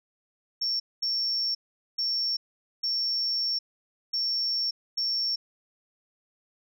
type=tone bursts at uneven times; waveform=sine; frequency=5460 Hz; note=F8; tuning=40 cents flat; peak=-24 dBFS; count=6; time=0.61-0.8 / 1.02-1.55 / 1.98-2.37 / 2.83-3.59 / 4.13-4.71 / 4.97-5.36 s; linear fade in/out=10 ms; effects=tanh soft clip ceiling -20 dBFS